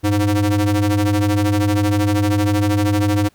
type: ring-modulated tone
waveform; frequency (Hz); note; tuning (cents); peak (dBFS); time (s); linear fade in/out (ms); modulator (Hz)
square; 104.7; G#2; +15; -12; 0.03-3.29; 20; 203
effects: pink hiss -57 dBFS RMS until 3.34 s